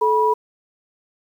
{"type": "tone pair together", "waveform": "sine", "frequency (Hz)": [433.4, 973], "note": ["A4", "B5"], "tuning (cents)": [-26, -26], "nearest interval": "octave + major second", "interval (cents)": 1400, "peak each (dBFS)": [-18, -16], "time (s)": [0.01, 0.34], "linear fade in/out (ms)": 10, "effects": ["8-bit"]}